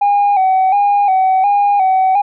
sine tone with vibrato, 784 Hz, G5, in tune, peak -7 dBFS, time 0.01-2.22 s, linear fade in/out 10 ms, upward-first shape square, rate 1.4 Hz, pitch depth 63 cents each way, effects tanh soft clip ceiling -7 dBFS

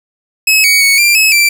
sawtooth tone with pitch steps, 2572 / 2250 / 2222 / 2375 / 2578 / 2345 Hz, E7 / C#7 / C#7 / D7 / E7 / D7, -43 / +25 / +4 / +19 / -39 / -3 cents, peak -3 dBFS, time 0.47-1.49 s, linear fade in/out 5 ms, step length 170 ms, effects none

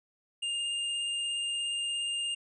square tone with vibrato, 2814 Hz, F7, 12 cents sharp, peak -31 dBFS, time 0.42-2.35 s, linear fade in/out 10 ms, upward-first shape triangle, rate 17 Hz, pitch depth 12 cents each way, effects resampled to 24000 Hz

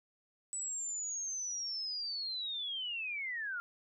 sine linear sweep, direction down, 7950 to 1373 Hz, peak -36 dBFS, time 0.53-3.6 s, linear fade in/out 0 ms, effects none

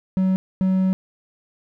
triangle tone bursts at uneven times, 188.1 Hz, F#3, 29 cents sharp, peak -14 dBFS, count 2, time 0.17-0.36 / 0.61-0.93 s, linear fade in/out 0 ms, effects none

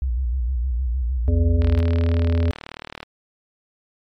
sine tone with vibrato, 61.8 Hz, B1, 2 cents sharp, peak -19 dBFS, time 0.02-1.79 s, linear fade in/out 0 ms, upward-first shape square, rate 6.5 Hz, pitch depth 100 cents each way
harmonic tone, 84.2 Hz, E2, 37 cents sharp, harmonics 1 / 3 / 5 / 7, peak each -16 / -26 / -30 / -33 dBFS, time 1.28-2.51 s, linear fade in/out 0 ms
click train, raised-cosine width 0.3 ms, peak -16 dBFS, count 55, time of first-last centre 1.62-3.03 s, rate 38.3 Hz
effects MP3 96 kbps

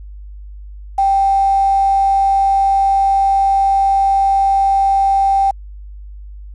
sine tone with quantisation, 784 Hz, G5, in tune, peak -10 dBFS, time 0.98-5.51 s, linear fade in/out 5 ms, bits 6, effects added 50 Hz sine -30 dBFS peak until 6.54 s + resampled to 24000 Hz

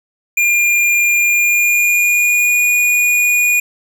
square tone with pitch glide, 2406 to 2449 Hz, D7 to D#7, +41 to -28 cents, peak -11 dBFS, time 0.37-3.6 s, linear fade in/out 5 ms, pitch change +31 cents, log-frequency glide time 1.18-2.63 s, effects none

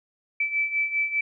sine beating tone pair, 2312 / 2317 Hz, D7 / D7, -28 / -24 cents, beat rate 5 Hz, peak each -29 / -24 dBFS, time 0.4-1.21 s, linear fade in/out 5 ms, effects none

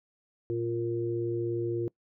harmonic tone, 116.54 Hz, A#2, in tune, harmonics 1 / 3 / 4, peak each -35 / -29 / -37 dBFS, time 0.5-1.88 s, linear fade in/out 0 ms, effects noise-tail reverb RT60 0.1 s tail -23 dB re dry

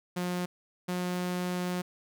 sawtooth tone pair in turn, 178.6 / 179.63 Hz, F3 / F3, +39 / +49 cents, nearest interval unison, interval 10 cents, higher second, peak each -26 dBFS, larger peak neither, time 0.16-0.46 / 0.88-1.82 s, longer second, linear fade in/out 10 ms, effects none

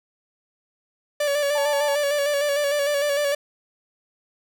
45% pulse tone with vibrato, 576 Hz, D5, 34 cents flat, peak -20 dBFS, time 1.2-3.35 s, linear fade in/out 5 ms, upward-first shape square, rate 6.6 Hz, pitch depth 36 cents each way
sine tone, 880 Hz, A5, in tune, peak -27 dBFS, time 1.55-1.95 s, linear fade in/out 5 ms
effects none

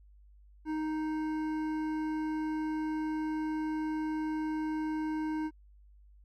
sine tone with hard clipping, 311.1 Hz, D#4, in tune, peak -33 dBFS, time 0.65-5.51 s, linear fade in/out 50 ms, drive 11 dB, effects added 50 Hz sine -55 dBFS peak until 6.24 s

